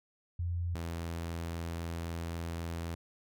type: tone pair in turn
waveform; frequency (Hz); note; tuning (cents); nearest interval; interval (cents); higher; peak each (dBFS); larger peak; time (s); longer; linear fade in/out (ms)
sine / sawtooth; 86.7 / 83.8; F2 / E2; -12 / +29; minor second; 59; first; -31 / -32; first; 0.39-0.75 / 0.75-2.95; second; 5
effects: none